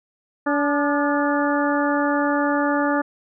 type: harmonic tone with a mistuned harmonic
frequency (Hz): 287.9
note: D4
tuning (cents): -34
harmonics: 1 / 2 / 3 / 4 / 5 / 6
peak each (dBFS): -21 / -24 / -26 / -27 / -28 / -29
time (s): 0.46-3.02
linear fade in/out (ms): 10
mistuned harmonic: 4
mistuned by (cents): +59
effects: none